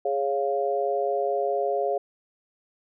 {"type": "chord", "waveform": "sine", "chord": "Db major", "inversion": "second", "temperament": "equal", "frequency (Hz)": [415.3, 554.4, 698.5], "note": ["Ab4", "Db5", "F5"], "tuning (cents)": [0, 0, 0], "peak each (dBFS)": -27, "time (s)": [0.05, 1.98], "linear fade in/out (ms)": 5, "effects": []}